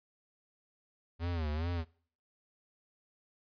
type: tone with vibrato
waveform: square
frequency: 81 Hz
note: E2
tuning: 30 cents flat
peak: -33 dBFS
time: 1.19-1.85 s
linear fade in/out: 50 ms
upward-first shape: sine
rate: 2.4 Hz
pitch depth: 140 cents each way
effects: noise-tail reverb RT60 0.5 s tail -23 dB re dry + resampled to 11025 Hz